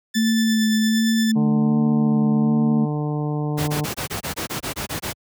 15% pulse tone with tremolo, 1756 Hz, A6, 4 cents flat, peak -17 dBFS, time 0.14-1.32 s, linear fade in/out 10 ms, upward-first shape sine, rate 8.7 Hz, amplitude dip 35%
sine tone with vibrato, 221.8 Hz, A3, 14 cents sharp, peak -16 dBFS, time 0.15-2.86 s, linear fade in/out 20 ms, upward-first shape sine, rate 1.3 Hz, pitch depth 28 cents each way
harmonic tone, 149.3 Hz, D3, 29 cents sharp, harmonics 1 / 2 / 3 / 4 / 5 / 6 / 7, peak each -22 / -28 / -31 / -38 / -35 / -38 / -41 dBFS, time 1.35-3.86 s, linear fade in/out 20 ms
pink noise bursts, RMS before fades -26 dBFS, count 12, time 3.57-5.132 s, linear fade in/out 20 ms, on 110 ms, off 22 ms
effects high-pass 80 Hz 12 dB/octave

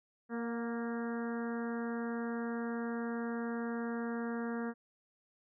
harmonic tone with a mistuned harmonic, 233.1 Hz, A#3, in tune, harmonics 1 / 2 / 3 / 4 / 5 / 6 / 7 / 8, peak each -36 / -41 / -48 / -50 / -50 / -49 / -49 / -54 dBFS, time 0.29-4.74 s, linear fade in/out 50 ms, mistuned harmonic 3, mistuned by +26 cents, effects none

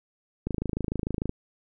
click train, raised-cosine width 3 ms, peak -15 dBFS, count 23, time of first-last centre 0.47-1.294 s, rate 26.7 Hz, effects none

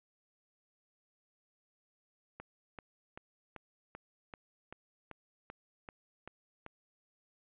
click train, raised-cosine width 0.5 ms, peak -30 dBFS, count 12, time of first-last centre 2.4-6.664 s, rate 2.58 Hz, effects resampled to 8000 Hz + 10-bit

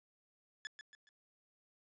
sawtooth tone with echo, 1722 Hz, A6, 38 cents flat, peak -37 dBFS, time 0.65-0.67 s, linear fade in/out 0 ms, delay 140 ms, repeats 3, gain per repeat -8 dB, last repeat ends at 1.09 s, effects resampled to 16000 Hz + 13-bit

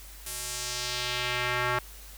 square tone with band-pass filter sweep, 123.47 Hz, B2, in tune, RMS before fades -31 dBFS, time 0.26-1.79 s, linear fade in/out 5 ms, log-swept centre 11000 to 1400 Hz, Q 1.3, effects added 50 Hz sine -46 dBFS peak until 2.17 s + white hiss -49 dBFS RMS until 2.17 s

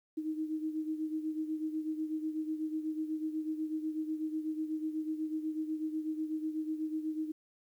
sine beating tone pair, 311.1 / 319.2 Hz, D#4 / D#4, 0 / +44 cents, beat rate 8.1 Hz, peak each -34 / -40 dBFS, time 0.17-7.32 s, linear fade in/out 10 ms, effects 11-bit

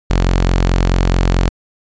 sawtooth tone, 44.61 Hz, F1, 38 cents sharp, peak -7 dBFS, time 0.1-1.49 s, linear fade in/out 0 ms, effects resampled to 16000 Hz + 8-bit

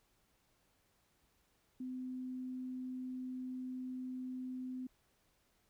sine tone, 255.4 Hz, C4, 42 cents flat, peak -40 dBFS, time 1.8-4.87 s, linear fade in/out 5 ms, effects pink hiss -75 dBFS RMS until 5.69 s

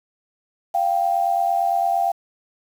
sine tone pair together, 695.2 / 784 Hz, F5 / G5, -8 / 0 cents, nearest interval major second, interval 208 cents, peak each -20 dBFS, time 0.74-2.12 s, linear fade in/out 10 ms, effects 7-bit

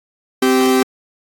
45% pulse tone pair together, 259.3 / 389.5 Hz, C4 / G4, -15 / -11 cents, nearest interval perfect fifth, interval 704 cents, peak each -14 dBFS, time 0.42-0.83 s, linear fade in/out 5 ms, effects AAC 64 kbps

